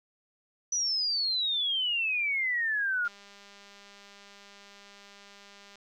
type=exponential sweep; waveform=sine; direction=down; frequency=5980 to 1396.9 Hz; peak=-26 dBFS; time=0.72-3.08 s; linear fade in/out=5 ms
type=click train; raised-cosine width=0.2 ms; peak=-35 dBFS; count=545; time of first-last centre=3.05-5.756 s; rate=201 Hz
effects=11-bit